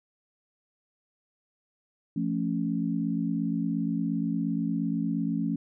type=chord; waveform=sine; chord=F augmented; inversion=none; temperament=equal with one note detuned; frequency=171.52 / 220 / 277.2 Hz; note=F3 / A3 / C#4; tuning=-31 / 0 / 0 cents; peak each=-30 dBFS; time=2.16-5.56 s; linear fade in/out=5 ms; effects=none